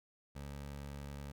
20% pulse tone, 70.7 Hz, C#2, 35 cents sharp, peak -39 dBFS, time 0.35-1.32 s, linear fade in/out 10 ms, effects none

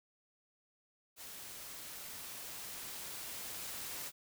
white noise with level ramp, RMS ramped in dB -49 to -43 dBFS, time 1.16-4.12 s, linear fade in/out 50 ms, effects none

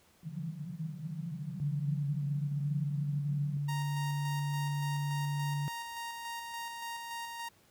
white band-pass noise, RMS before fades -40 dBFS, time 0.23-3.57 s, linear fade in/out 2 ms, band 140 to 180 Hz, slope 96 dB/octave
sine tone with pitch glide, 142.9 to 144.14 Hz, D3 to D3, -47 to -32 cents, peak -31 dBFS, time 1.6-5.68 s, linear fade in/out 0 ms, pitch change +15 cents, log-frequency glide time 2.16-3.29 s
sawtooth tone with tremolo, 932.3 Hz, A#5, in tune, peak -34 dBFS, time 3.68-7.49 s, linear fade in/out 10 ms, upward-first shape square, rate 3.5 Hz, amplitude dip 30%
effects pink hiss -65 dBFS RMS until 7.7 s + high-pass 60 Hz 12 dB/octave

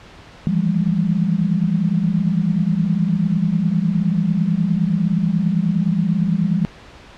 sine tone cluster, 159.6 / 169 / 199.4 / 216.6 Hz, D#3 / E3 / G3 / A3, +44 / +43 / +30 / -27 cents, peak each -25 / -18 / -19 / -27 dBFS, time 0.47-6.65 s, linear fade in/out 0 ms, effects pink hiss -42 dBFS RMS until 7.17 s + low-pass 4000 Hz 12 dB/octave

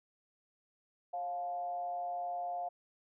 sine tone with frequency modulation, 705 Hz, F5, 16 cents sharp, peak -35 dBFS, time 1.13-2.69 s, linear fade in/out 10 ms, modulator 163 Hz, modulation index 0.44, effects none

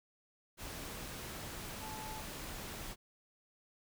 sine tone in noise, 869 Hz, A5, 22 cents flat, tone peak -46 dBFS, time 1.79-2.23 s, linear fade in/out 50 ms, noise pink, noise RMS -45 dBFS, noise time 0.57-2.96 s, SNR -4 dB, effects none

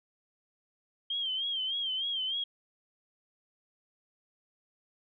sine tone with vibrato, 3171 Hz, G7, 19 cents sharp, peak -30 dBFS, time 1.1-2.44 s, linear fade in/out 5 ms, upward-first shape sine, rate 3.3 Hz, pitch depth 82 cents each way, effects none

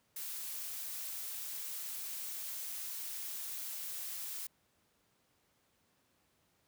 blue noise, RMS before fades -42 dBFS, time 0.16-4.47 s, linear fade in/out 5 ms, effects pink hiss -74 dBFS RMS until 6.67 s + high-pass 80 Hz 12 dB/octave

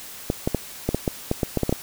clicks, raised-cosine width 2 ms, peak -7 dBFS, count 12, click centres 0.301 / 0.475 / 0.547 / 0.89 / 0.946 / 1.078 / 1.314 / 1.432 / 1.573 / 1.633 / 1.694 / 1.726 s, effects white hiss -39 dBFS RMS until 1.82 s

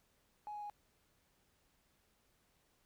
triangle tone with pitch steps, 838 / 832.7 / 827.4 Hz, G#5 / G#5 / G#5, +15 / +4 / -7 cents, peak -39 dBFS, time 0.47-0.698 s, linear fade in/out 0 ms, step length 76 ms, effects tanh soft clip ceiling -40 dBFS + pink hiss -75 dBFS RMS until 2.85 s

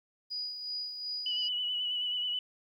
sine tone with tremolo, 4918 Hz, D#8, 21 cents flat, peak -33 dBFS, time 0.3-1.49 s, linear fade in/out 20 ms, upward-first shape sine, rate 2.7 Hz, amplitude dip 50%
sine tone with vibrato, 2960 Hz, F#7, in tune, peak -30 dBFS, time 1.26-2.39 s, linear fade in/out 2 ms, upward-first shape sine, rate 9.3 Hz, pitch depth 30 cents each way
effects 11-bit

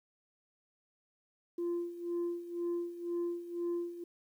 sine tone with tremolo, 345.6 Hz, F4, 18 cents flat, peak -29 dBFS, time 1.58-4.04 s, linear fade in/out 5 ms, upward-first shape sine, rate 2 Hz, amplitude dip 80%, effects tanh soft clip ceiling -30 dBFS + 11-bit

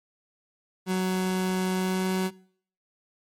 30% pulse tone with pitch glide, 185.9 to 187.08 Hz, F#3 to F#3, +8 to +19 cents, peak -21 dBFS, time 0.86-2.31 s, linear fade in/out 50 ms, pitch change +11 cents, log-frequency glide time 1.75-2.09 s, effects noise-tail reverb RT60 0.6 s tail -23 dB re dry + MP3 64 kbps

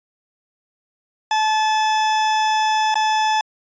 40% pulse tone with dropouts, 866 Hz, A5, 28 cents flat, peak -15 dBFS, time 1.31-3.41 s, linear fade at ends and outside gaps 2 ms, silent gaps 2.943-2.955 s, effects resampled to 16000 Hz

